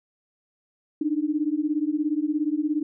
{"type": "beating tone pair", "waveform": "sine", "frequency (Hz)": [293.7, 310.7], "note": ["D4", "D#4"], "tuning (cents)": [0, -2], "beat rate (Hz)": 17, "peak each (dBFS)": [-25, -25], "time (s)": [1.01, 2.83], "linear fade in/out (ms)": 5, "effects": []}